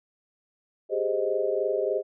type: chord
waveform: sine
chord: Ab major seventh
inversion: third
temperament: equal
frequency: 392 / 415.3 / 523.3 / 622.3 Hz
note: G4 / Ab4 / C5 / Eb5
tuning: 0 / 0 / 0 / 0 cents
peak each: -29 dBFS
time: 0.89-2.03 s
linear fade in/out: 50 ms
effects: none